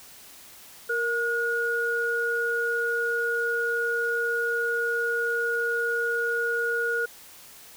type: tone pair together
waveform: sine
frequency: 465.7 / 1443 Hz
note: A#4 / F#6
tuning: -2 / -44 cents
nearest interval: octave + minor sixth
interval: 1958 cents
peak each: -28 / -25 dBFS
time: 0.89-7.06 s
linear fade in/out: 10 ms
effects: white hiss -48 dBFS RMS until 7.76 s